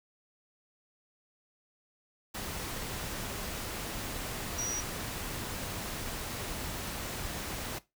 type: tone in noise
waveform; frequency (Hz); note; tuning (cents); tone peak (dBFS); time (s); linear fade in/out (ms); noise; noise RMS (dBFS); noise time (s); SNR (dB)
sine; 5790; F#8; -38; -30; 4.58-4.81; 10; pink; -38; 2.34-7.79; +5
effects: noise-tail reverb RT60 0.2 s tail -17 dB re dry